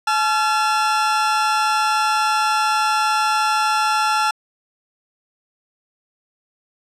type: tone pair together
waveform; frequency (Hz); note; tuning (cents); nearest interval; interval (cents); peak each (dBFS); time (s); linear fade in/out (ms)
40% pulse; 859.6 / 1366; A5 / F6; -41 / -39; minor sixth; 802; -18; 0.07-4.31; 5
effects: low-pass 8000 Hz 12 dB/octave